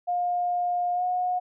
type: tone with pitch glide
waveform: sine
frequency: 710 to 724.9 Hz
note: F5 to F#5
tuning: +28 to -36 cents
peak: -23 dBFS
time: 0.07-1.4 s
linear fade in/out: 20 ms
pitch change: +36 cents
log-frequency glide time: 0.94-1.03 s
effects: none